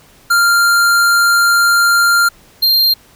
square tone pair in turn, 1393 / 4190 Hz, F6 / C8, -5 / +2 cents, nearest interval octave + perfect fifth, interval 1907 cents, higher second, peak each -9 dBFS, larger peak neither, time 0.3-2.29 / 2.62-2.94 s, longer first, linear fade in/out 10 ms, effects pink hiss -46 dBFS RMS until 3.15 s

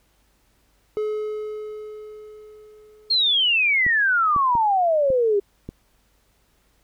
triangle tone with exponential decay, 426.5 Hz, G#4, 46 cents sharp, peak -19 dBFS, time 0.97-3.96 s, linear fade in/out 0 ms, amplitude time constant 650 ms
sine exponential sweep, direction down, 4306 to 392 Hz, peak -16 dBFS, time 3.1-5.4 s, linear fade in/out 10 ms
clicks, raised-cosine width 3 ms, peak -19 dBFS, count 5, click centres 3.865 / 4.363 / 4.553 / 5.103 / 5.69 s
effects added 50 Hz sine -64 dBFS peak until 6.83 s + pink hiss -64 dBFS RMS until 6.83 s

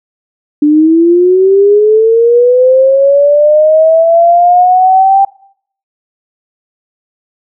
sine linear sweep, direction up, 292.4 to 790 Hz, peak -3 dBFS, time 0.62-5.25 s, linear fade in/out 5 ms, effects noise-tail reverb RT60 0.6 s tail -21 dB re dry

